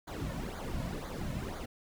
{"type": "noise with flanger", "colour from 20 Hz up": "brown", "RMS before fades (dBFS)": -38, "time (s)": [0.07, 1.66], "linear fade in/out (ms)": 10, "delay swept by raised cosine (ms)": [0.36, 2.56], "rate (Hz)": 2, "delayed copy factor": -0.75, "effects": []}